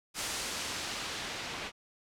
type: noise with low-pass filter sweep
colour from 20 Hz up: white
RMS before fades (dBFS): -38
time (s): 0.14-1.72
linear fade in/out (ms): 50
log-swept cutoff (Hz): 8600 to 3300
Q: 0.72
effects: none